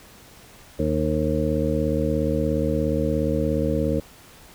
harmonic tone, 77 Hz, D#2, 17 cents flat, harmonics 1 / 2 / 3 / 4 / 6 / 7, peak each -27 / -27 / -27 / -27 / -27 / -27 dBFS, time 0.79-4 s, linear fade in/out 5 ms, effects pink hiss -48 dBFS RMS until 4.54 s

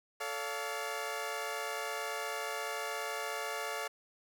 15% pulse chord, A augmented, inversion none, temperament equal with one note detuned, 440 / 568.6 / 698.5 Hz, A4 / C#5 / E#5, 0 / +44 / 0 cents, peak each -34 dBFS, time 0.2-3.88 s, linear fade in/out 10 ms, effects none

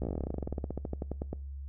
slowing click train, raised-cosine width 2 ms, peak -21 dBFS, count 28, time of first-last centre 0.02-1.33 s, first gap 15 ms, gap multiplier 1.08, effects noise-tail reverb RT60 0.4 s tail -23 dB re dry + added 69 Hz sine -38 dBFS peak until 1.68 s

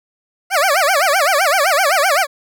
20% pulse tone with vibrato, 663 Hz, E5, 10 cents sharp, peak -7 dBFS, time 0.5-2.27 s, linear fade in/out 50 ms, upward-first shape sine, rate 7.8 Hz, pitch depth 300 cents each way, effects none

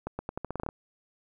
accelerating click train, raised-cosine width 1 ms, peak -19 dBFS, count 11, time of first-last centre 0.07-0.689 s, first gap 120 ms, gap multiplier 0.84, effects 10-bit

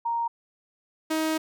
sine / sawtooth tone pair in turn, 932.3 / 316 Hz, A#5 / D#4, 0 / +27 cents, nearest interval octave + perfect fifth, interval 1873 cents, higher first, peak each -24 / -20 dBFS, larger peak second, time 0.05-0.28 / 1.1-1.38 s, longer second, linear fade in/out 10 ms, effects none

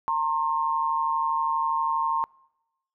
sine tone pair together, 915 / 1067.4 Hz, A#5 / C6, -32 / +34 cents, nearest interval minor third, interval 266 cents, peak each -25 dBFS, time 0.08-2.24 s, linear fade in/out 0 ms, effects noise-tail reverb RT60 0.9 s tail -26 dB re dry

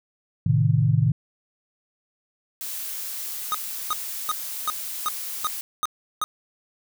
sine chord, A diminished, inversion none, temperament equal, 110 / 130.81 / 155.56 Hz, A2 / C3 / Eb3, 0 / 0 / 0 cents, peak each -21 dBFS, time 0.46-1.12 s, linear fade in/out 5 ms
blue noise, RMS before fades -32 dBFS, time 2.61-5.61 s, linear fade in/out 0 ms
square tone bursts, 1244.5 Hz, D#6, in tune, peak -22 dBFS, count 8, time 3.52-6.24 s, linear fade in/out 0 ms, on 25 ms, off 360 ms
effects none

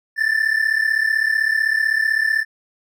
triangle tone pair together, 1751 / 1786.8 Hz, A6 / A6, -9 / +26 cents, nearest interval unison, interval 35 cents, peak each -17 dBFS, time 0.16-2.45 s, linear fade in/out 50 ms, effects none

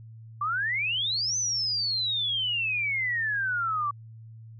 sine exponential two-way sweep, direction up then down, 1140 to 6190 to 1140 Hz, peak -25 dBFS, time 0.41-3.91 s, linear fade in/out 5 ms, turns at 1.37 s, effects added 112 Hz sine -43 dBFS peak until 4.59 s

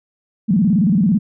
sine tone with vibrato, 194 Hz, G3, 18 cents flat, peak -11 dBFS, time 0.48-1.19 s, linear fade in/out 20 ms, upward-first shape square, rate 18 Hz, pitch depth 210 cents each way, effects none

